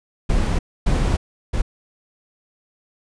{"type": "noise bursts at uneven times", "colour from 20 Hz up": "brown", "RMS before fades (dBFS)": -18, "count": 3, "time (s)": [[0.29, 0.59], [0.86, 1.17], [1.53, 1.62]], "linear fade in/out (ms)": 10, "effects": ["resampled to 22050 Hz"]}